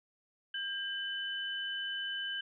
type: tone pair together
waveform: sine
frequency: 1600 / 3015 Hz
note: G6 / F#7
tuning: +35 / +32 cents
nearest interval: major seventh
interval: 1097 cents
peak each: -38 / -37 dBFS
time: 0.54-2.41 s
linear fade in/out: 5 ms
effects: none